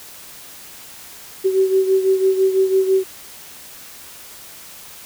sine beating tone pair, 380.3 / 386.3 Hz, F#4 / G4, +48 / -25 cents, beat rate 6 Hz, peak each -14 / -20 dBFS, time 1.44-3.04 s, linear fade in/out 20 ms, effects white hiss -39 dBFS RMS until 5.05 s

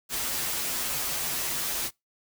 white noise with comb filter, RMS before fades -30 dBFS, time 0.09-1.91 s, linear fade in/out 50 ms, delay 10 ms, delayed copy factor -0.9, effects noise-tail reverb RT60 0.2 s tail -25 dB re dry

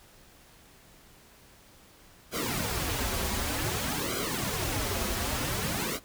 pink noise with flanger, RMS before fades -31 dBFS, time 2.31-6 s, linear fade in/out 50 ms, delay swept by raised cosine 1.1 to 6.8 ms, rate 0.54 Hz, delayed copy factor -1, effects pink hiss -56 dBFS RMS until 6.04 s

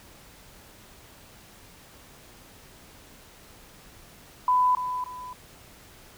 sine tone with echo, 1000 Hz, B5, 21 cents sharp, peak -18 dBFS, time 4.48-4.75 s, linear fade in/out 2 ms, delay 290 ms, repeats 2, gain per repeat -9 dB, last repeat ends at 5.33 s, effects pink hiss -51 dBFS RMS until 6.17 s

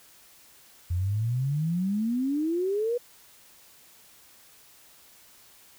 sine exponential sweep, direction up, 84.6 to 493.9 Hz, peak -24 dBFS, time 0.9-2.98 s, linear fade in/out 10 ms, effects white hiss -55 dBFS RMS until 5.78 s

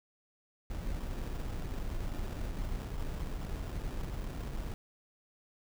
brown noise with sample-and-hold, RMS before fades -37 dBFS, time 0.7-4.74 s, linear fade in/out 2 ms, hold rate 2100 Hz, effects none

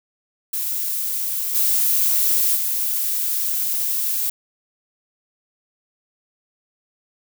violet noise with level steps, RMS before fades -24 / -18 / -22 dBFS, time 0.53-4.3 s, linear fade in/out 5 ms, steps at 1.54 / 2.55 s, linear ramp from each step 20 ms, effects none

